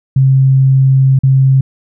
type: tone with dropouts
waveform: sine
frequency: 133.6 Hz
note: C3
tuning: 36 cents sharp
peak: -5 dBFS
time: 0.16-1.61 s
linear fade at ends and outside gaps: 5 ms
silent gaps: 1.19-1.234 s
effects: none